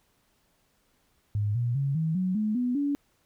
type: tone with pitch steps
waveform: sine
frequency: 103.83 / 119.96 / 138.6 / 160.13 / 185 / 213.7 / 247 / 285.3 Hz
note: G#2 / B2 / C#3 / E3 / F#3 / G#3 / B3 / C#4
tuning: 0 / -50 / 0 / -50 / 0 / +50 / 0 / +50 cents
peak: -24 dBFS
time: 1.35-2.95 s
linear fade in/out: 0 ms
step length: 200 ms
effects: pink hiss -69 dBFS RMS until 3.25 s